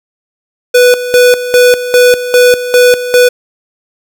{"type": "tone with tremolo", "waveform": "square", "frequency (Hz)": 493.9, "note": "B4", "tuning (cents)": 0, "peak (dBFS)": -3, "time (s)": [0.74, 3.29], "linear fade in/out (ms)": 10, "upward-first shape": "square", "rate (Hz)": 2.5, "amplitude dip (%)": 75, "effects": []}